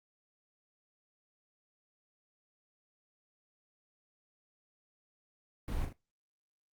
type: noise with echo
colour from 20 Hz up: brown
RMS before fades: -35 dBFS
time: 5.68-5.85 s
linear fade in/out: 2 ms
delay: 39 ms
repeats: 2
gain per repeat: -6 dB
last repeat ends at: 5.928 s
effects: noise-tail reverb RT60 0.2 s tail -18 dB re dry + Opus 24 kbps